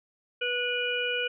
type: harmonic tone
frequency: 488.8 Hz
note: B4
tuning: 18 cents flat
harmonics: 1 / 3 / 5 / 6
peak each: -32 / -32 / -32 / -32 dBFS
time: 0.41-1.28 s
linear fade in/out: 10 ms
effects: none